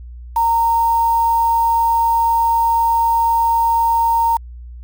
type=tone with quantisation; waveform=sine; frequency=922 Hz; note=A#5; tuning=19 cents flat; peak=-12 dBFS; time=0.36-4.37 s; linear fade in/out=5 ms; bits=5; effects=added 60 Hz sine -31 dBFS peak until 4.83 s

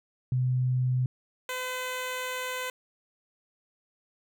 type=tone pair in turn; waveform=sine / 10% pulse; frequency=127 / 508 Hz; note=B2 / B4; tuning=+49 / +49 cents; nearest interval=2 octaves; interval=2400 cents; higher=second; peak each=-23 dBFS; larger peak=neither; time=0.32-1.06 / 1.49-2.7 s; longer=second; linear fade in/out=2 ms; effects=none

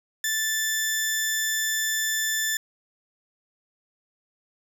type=tone pair together; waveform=sawtooth; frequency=1760 / 3520 Hz; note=A6 / A7; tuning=0 / 0 cents; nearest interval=octave; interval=1200 cents; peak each=-22 dBFS; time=0.24-2.57 s; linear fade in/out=2 ms; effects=none

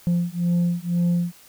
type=beating tone pair; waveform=sine; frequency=172.8 / 174.8 Hz; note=F3 / F3; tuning=-18 / +2 cents; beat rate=2 Hz; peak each=-20 dBFS; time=0.07-1.32 s; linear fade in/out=0 ms; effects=tanh soft clip ceiling -16 dBFS + white hiss -50 dBFS RMS until 1.48 s

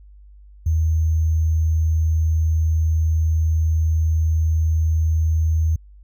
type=tone with sample-and-hold; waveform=sine; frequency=80 Hz; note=D#2; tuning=49 cents sharp; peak=-15 dBFS; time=0.66-5.76 s; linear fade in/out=5 ms; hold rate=6300 Hz; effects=added 50 Hz sine -42 dBFS peak until 6.03 s

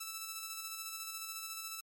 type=tone with tremolo; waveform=5% pulse; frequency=1318.5 Hz; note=E6; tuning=in tune; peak=-28 dBFS; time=0-1.81 s; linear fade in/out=10 ms; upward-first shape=square; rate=14 Hz; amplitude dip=30%; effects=MP3 64 kbps

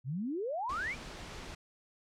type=exponential sweep; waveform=sine; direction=up; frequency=119.2 to 2500 Hz; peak=-33 dBFS; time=0.04-0.96 s; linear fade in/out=50 ms
type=noise; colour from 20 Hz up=pink; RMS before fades=-45 dBFS; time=0.69-1.55 s; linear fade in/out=5 ms
effects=low-pass 6000 Hz 12 dB/octave

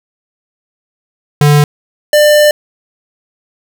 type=tone pair in turn; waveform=square; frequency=146.83 / 596.4 Hz; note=D3 / D5; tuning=0 / +27 cents; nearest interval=2 octaves; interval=2427 cents; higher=second; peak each=-5 dBFS; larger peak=neither; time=1.41-1.64 / 2.13-2.51 s; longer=second; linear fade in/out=2 ms; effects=none

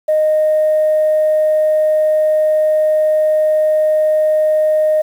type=tone; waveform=sine; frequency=618 Hz; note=D#5; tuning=12 cents flat; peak=-9 dBFS; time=0.08-5.02 s; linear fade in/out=10 ms; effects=tanh soft clip ceiling -6 dBFS + 7-bit

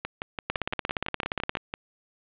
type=two click trains; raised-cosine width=0.3 ms; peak=-10 / -14 dBFS; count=19 / 11; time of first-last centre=0.5-1.553 / 0.05-1.739 s; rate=17.1 / 5.92 Hz; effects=resampled to 8000 Hz + 7-bit

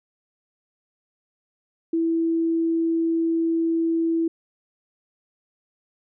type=tone; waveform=sine; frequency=329.6 Hz; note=E4; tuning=in tune; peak=-19 dBFS; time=1.93-4.28 s; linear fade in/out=5 ms; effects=none

